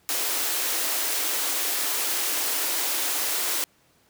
white high-pass noise, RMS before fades -26 dBFS, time 0.09-3.64 s, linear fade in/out 0 ms, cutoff 270 Hz, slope 96 dB/octave, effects pink hiss -62 dBFS RMS until 4.09 s + high-pass 80 Hz 12 dB/octave

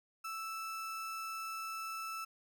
35% pulse tone, 1318.5 Hz, E6, in tune, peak -38 dBFS, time 0.24-2.25 s, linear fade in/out 10 ms, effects none

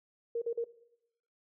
sine tone bursts, 466.2 Hz, A#4, in tune, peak -30 dBFS, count 3, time 0.35-0.642 s, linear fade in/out 5 ms, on 68 ms, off 44 ms, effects noise-tail reverb RT60 0.8 s tail -18 dB re dry

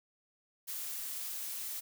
blue noise, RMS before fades -40 dBFS, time 0.67-1.81 s, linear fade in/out 20 ms, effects none

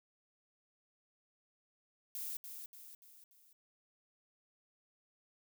violet noise with echo, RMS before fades -42 dBFS, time 2.15-2.37 s, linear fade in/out 2 ms, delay 290 ms, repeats 4, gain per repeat -6 dB, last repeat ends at 3.53 s, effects none

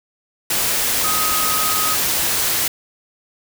sine tone in noise, 1258 Hz, D#6, 19 cents sharp, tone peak -22 dBFS, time 1.04-1.95 s, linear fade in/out 5 ms, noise white, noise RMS -19 dBFS, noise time 0.5-2.68 s, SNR -6 dB, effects none

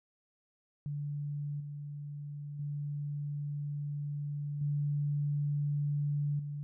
sine tone with level steps, 145.4 Hz, D3, 17 cents flat, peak -34 / -39 / -34 / -29 / -36 dBFS, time 0.86-6.63 s, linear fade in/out 0 ms, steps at 1.6 / 2.59 / 4.61 / 6.39 s, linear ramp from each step 5 ms, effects none

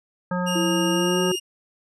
harmonic tone, 179.9 Hz, F#3, 48 cents flat, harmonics 1 / 3 / 5 / 7 / 9, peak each -24 / -29 / -31 / -32 / -34 dBFS, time 0.31-1.32 s, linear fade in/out 5 ms
sawtooth tone, 2833 Hz, F7, 24 cents sharp, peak -23 dBFS, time 0.46-1.4 s, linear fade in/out 20 ms
sine tone with pitch glide, 333.3 to 367.7 Hz, E4 to F#4, +19 to -11 cents, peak -22 dBFS, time 0.55-1.36 s, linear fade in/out 10 ms, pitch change +170 cents, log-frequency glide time 0.92-1.2 s
effects resampled to 24000 Hz

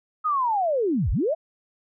sine linear two-way sweep, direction down then up, 1280 to 34.32 to 689 Hz, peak -20 dBFS, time 0.24-1.35 s, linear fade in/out 20 ms, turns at 1.11 s, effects none

